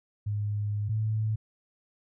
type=tone pair in turn; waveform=sine; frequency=103.83 / 108.83 Hz; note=G#2 / A2; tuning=0 / -19 cents; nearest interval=minor second; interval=81 cents; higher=second; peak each=-27 / -25 dBFS; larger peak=second; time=0.26-0.89 / 0.89-1.36 s; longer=first; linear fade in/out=10 ms; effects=none